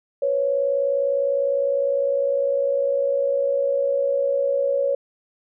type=tone pair together; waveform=sine; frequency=494.5 / 554.4 Hz; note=B4 / C#5; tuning=+2 / 0 cents; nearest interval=major second; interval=198 cents; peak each=-25 / -19 dBFS; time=0.22-4.95 s; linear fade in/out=5 ms; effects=none